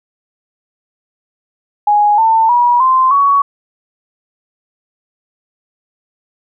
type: tone with pitch steps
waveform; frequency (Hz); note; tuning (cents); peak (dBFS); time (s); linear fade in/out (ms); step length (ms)
sine; 830.6 / 895.4 / 965.2 / 1040.5 / 1121.6; G#5 / A5 / B5 / C6 / C#6; 0 / +30 / -40 / -10 / +20; -7; 1.87-3.42; 5; 310
effects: none